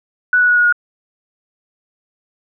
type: tone with pitch steps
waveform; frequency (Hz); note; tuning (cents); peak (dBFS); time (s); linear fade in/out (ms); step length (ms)
sine; 1480 / 1469.8 / 1459.6 / 1449.5 / 1439.5; F#6 / F#6 / F#6 / F#6 / F#6; 0 / -12 / -24 / -36 / -48; -9; 0.33-0.725; 2; 79
effects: none